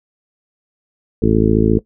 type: harmonic tone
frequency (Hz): 54.4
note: A1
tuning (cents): -19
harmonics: 1 / 2 / 3 / 4 / 5 / 6 / 7 / 8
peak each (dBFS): -20 / -19 / -21 / -16 / -20 / -18 / -19 / -18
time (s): 1.22-1.79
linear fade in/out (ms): 5
effects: noise-tail reverb RT60 0.1 s tail -17 dB re dry